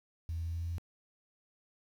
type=tone with pitch steps; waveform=sine; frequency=82.41 / 82.94 / 83.46 / 84 / 84.53 / 85.07 Hz; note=E2 / E2 / E2 / E2 / E2 / F2; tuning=0 / +11 / +22 / +33 / +44 / -45 cents; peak=-33 dBFS; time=0.29-0.782 s; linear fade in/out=0 ms; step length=82 ms; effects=tanh soft clip ceiling -29 dBFS + 10-bit